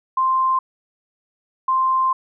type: tone bursts at uneven times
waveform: sine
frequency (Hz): 1046.5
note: C6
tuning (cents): 0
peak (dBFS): -15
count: 2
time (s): 0.17-0.59 / 1.68-2.13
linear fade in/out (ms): 5
effects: none